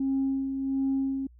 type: tone with tremolo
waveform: sine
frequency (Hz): 270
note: C#4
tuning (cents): -45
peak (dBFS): -22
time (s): 0-1.27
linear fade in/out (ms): 5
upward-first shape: sine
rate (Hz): 1.4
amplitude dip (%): 50
effects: tanh soft clip ceiling -20 dBFS + added 60 Hz sine -51 dBFS peak until 1.39 s